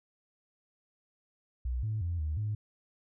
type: tone with pitch steps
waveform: sine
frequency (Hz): 61.8 / 108.5 / 85.9 / 76.6 / 106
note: B1 / A2 / F2 / D#2 / G#2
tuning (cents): +2 / -24 / -28 / -27 / +36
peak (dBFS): -29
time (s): 1.65-2.55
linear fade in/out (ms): 5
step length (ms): 180
effects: tanh soft clip ceiling -25 dBFS